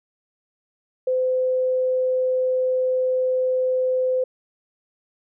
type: tone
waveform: sine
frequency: 512 Hz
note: C5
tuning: 38 cents flat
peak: -18 dBFS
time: 1.07-4.24 s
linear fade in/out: 5 ms
effects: none